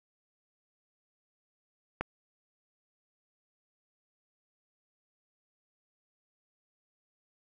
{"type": "click", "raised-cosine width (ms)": 0.5, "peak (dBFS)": -16, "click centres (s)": 2.01, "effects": []}